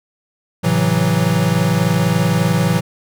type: chord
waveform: square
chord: F# half-diminished seventh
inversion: first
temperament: equal with one note detuned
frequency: 110 / 133.48 / 164.81 / 185 Hz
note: A2 / C3 / E3 / F#3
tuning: 0 / +35 / 0 / 0 cents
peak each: -21 / -22 / -17 / -20 dBFS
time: 0.63-2.81 s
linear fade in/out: 20 ms
effects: none